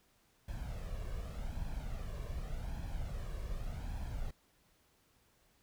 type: noise with flanger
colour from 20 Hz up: brown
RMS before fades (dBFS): -40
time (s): 0.48-4.31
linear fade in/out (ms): 5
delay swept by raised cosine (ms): 1.2 to 1.8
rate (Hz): 0.86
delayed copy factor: +0.6
effects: pink hiss -71 dBFS RMS until 5.62 s